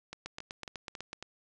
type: two click trains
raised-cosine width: 0.2 ms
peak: -24 / -22 dBFS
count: 5 / 8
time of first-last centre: 0.13-1.226 / 0.26-1.131 s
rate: 3.65 / 8.04 Hz
effects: resampled to 22050 Hz